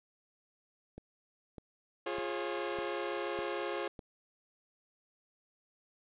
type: click train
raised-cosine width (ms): 2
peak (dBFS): -32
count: 6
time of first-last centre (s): 0.98-3.992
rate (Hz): 1.66
type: chord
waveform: sawtooth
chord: Db major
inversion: first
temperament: equal with one note detuned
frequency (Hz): 349.2 / 415.3 / 542.6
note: F4 / Ab4 / Db5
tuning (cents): 0 / 0 / -37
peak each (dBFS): -35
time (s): 2.06-3.88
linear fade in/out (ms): 5
effects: resampled to 8000 Hz + 9-bit